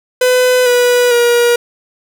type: tone with pitch steps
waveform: 45% pulse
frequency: 503 / 490.1 / 477.5 Hz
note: B4 / B4 / A#4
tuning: +32 / -13 / +42 cents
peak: -8 dBFS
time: 0.21-1.56 s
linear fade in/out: 5 ms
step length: 450 ms
effects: none